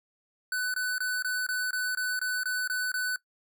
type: tone bursts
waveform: square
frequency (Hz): 1499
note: F#6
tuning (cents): +22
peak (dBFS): -28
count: 11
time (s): 0.52-3.16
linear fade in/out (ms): 2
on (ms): 220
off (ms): 22
effects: noise-tail reverb RT60 0.1 s tail -20 dB re dry